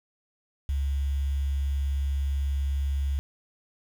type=tone with quantisation; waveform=sine; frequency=69.3 Hz; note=C#2; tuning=in tune; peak=-24 dBFS; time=0.69-3.19 s; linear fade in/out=0 ms; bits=8; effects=none